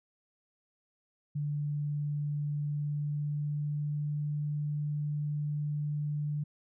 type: tone with pitch glide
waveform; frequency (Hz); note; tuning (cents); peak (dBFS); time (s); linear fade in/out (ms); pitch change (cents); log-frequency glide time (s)
sine; 146.83 to 148.11; D3 to D3; 0 to +15; -30; 1.35-6.44; 10; +15; 2.66-4.31
effects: none